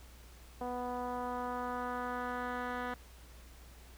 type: tone with low-pass filter sweep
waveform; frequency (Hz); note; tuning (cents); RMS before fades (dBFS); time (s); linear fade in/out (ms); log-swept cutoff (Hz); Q
10% pulse; 246.9; B3; 0; -38; 0.61-2.94; 2; 780 to 2100; 1.6
effects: added 60 Hz sine -53 dBFS peak until 3.97 s + pink hiss -59 dBFS RMS until 3.97 s